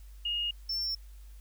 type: tone pair in turn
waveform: sine / triangle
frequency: 2856 / 5398 Hz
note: F7 / E8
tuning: +38 / +40 cents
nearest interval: major seventh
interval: 1102 cents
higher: second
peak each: -29 / -29 dBFS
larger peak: neither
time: 0.25-0.51 / 0.69-0.95 s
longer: neither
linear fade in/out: 5 ms
effects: added 50 Hz sine -46 dBFS peak until 1.4 s + white hiss -64 dBFS RMS until 1.4 s